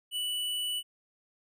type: tone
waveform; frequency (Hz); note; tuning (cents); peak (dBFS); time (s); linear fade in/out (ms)
square; 2963; F#7; +2; -31; 0.11-0.83; 50
effects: none